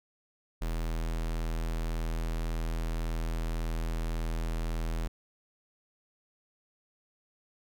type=tone with notch filter; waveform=square; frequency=40.9 Hz; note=E1; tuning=13 cents flat; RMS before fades=-32 dBFS; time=0.61-5.08 s; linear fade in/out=10 ms; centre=86 Hz; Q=2; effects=none

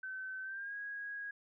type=tone with pitch glide; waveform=sine; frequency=1530 to 1649.3 Hz; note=G6 to G#6; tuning=-42 to -12 cents; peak=-40 dBFS; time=0.03-1.31 s; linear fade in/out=5 ms; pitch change=+130 cents; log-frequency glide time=0.42-0.75 s; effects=none

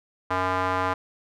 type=tone with band-pass filter; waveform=square; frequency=92.5 Hz; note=F#2; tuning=in tune; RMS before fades=-25 dBFS; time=0.3-0.94 s; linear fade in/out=10 ms; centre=1100 Hz; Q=2; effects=none

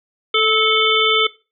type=harmonic tone with a mistuned harmonic; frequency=439.6 Hz; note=A4; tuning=2 cents flat; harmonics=1 / 3 / 5 / 7 / 8; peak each=-19 / -19 / -19 / -19 / -19 dBFS; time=0.34-1.27 s; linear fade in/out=5 ms; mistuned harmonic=3; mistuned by=-27 cents; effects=noise-tail reverb RT60 0.3 s tail -20 dB re dry

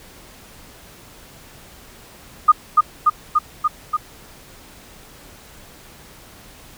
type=tone with echo; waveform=sine; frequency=1227 Hz; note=D#6; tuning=25 cents flat; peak=-5 dBFS; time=2.48-2.52 s; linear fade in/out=10 ms; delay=290 ms; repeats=5; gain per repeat=-2 dB; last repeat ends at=3.97 s; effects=pink hiss -44 dBFS RMS until 6.77 s

